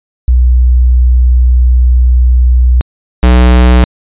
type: tone pair in turn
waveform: sine / square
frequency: 61.74 / 61.74 Hz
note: B1 / B1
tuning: 0 / 0 cents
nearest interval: unison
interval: 0 cents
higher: neither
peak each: -3 dBFS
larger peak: neither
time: 0.28-2.81 / 3.23-3.84 s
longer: first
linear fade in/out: 0 ms
effects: resampled to 8000 Hz